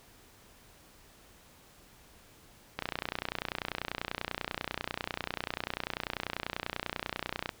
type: click train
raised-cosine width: 0.3 ms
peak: -16 dBFS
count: 143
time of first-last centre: 2.79-7.492 s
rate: 30.2 Hz
effects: pink hiss -58 dBFS RMS until 7.6 s